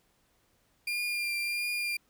35% pulse tone with vibrato, 2400 Hz, D7, 37 cents sharp, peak -28 dBFS, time 0.87-1.97 s, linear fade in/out 5 ms, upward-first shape triangle, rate 1.5 Hz, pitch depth 21 cents each way, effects pink hiss -70 dBFS RMS until 2.09 s

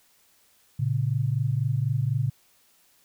sine tone pair together, 114.55 / 138.59 Hz, A#2 / C#3, -30 / 0 cents, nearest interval minor third, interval 330 cents, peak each -25 dBFS, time 0.79-2.3 s, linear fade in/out 10 ms, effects white hiss -62 dBFS RMS until 3.04 s

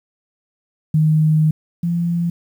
sine tone pair in turn, 155.5 / 171.2 Hz, D#3 / F3, -1 / -34 cents, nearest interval major second, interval 167 cents, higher second, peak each -11 / -16 dBFS, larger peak first, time 0.94-1.51 / 1.83-2.3 s, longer first, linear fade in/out 5 ms, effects 8-bit

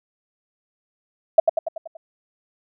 sine tone with echo, 652 Hz, E5, 19 cents flat, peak -6 dBFS, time 1.38-1.4 s, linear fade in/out 5 ms, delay 95 ms, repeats 6, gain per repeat -5 dB, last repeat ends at 1.97 s, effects none

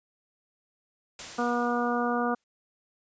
white noise with exponential decay, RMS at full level -37 dBFS, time 1.19-2.44 s, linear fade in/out 2 ms, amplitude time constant 270 ms
harmonic tone, 240.8 Hz, B3, 44 cents flat, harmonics 1 / 2 / 3 / 4 / 5 / 6, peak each -29 / -31 / -31 / -36 / -32 / -35 dBFS, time 1.38-2.35 s, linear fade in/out 10 ms
effects resampled to 16000 Hz

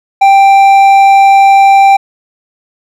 sine tone with hard clipping, 786 Hz, G5, 4 cents sharp, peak -3 dBFS, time 0.21-1.97 s, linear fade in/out 10 ms, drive 6 dB, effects none

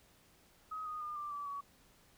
sine tone with pitch steps, 1265 / 1236.8 / 1209.3 / 1182.3 / 1156 / 1130.2 Hz, D#6 / D#6 / D#6 / D6 / D6 / C#6, +28 / -11 / -50 / +11 / -28 / +33 cents, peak -39 dBFS, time 0.71-1.61 s, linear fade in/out 10 ms, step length 150 ms, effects pink hiss -66 dBFS RMS until 2.17 s

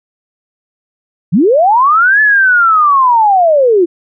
sine linear two-way sweep, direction up then down, 139.3 to 1742 to 327.6 Hz, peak -5 dBFS, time 1.32-3.86 s, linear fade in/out 20 ms, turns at 2.21 s, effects none

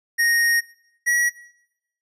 square tone pair in turn, 1864.7 / 1920.4 Hz, A#6 / B6, 0 / -49 cents, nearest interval minor second, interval 51 cents, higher second, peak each -17 dBFS, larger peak neither, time 0.18-0.61 / 1.06-1.3 s, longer first, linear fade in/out 20 ms, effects noise-tail reverb RT60 0.8 s tail -20 dB re dry + resampled to 32000 Hz

